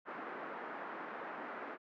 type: band-pass noise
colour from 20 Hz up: white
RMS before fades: -45 dBFS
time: 0.05-1.78 s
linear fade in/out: 50 ms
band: 230 to 1600 Hz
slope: 24 dB/octave
effects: none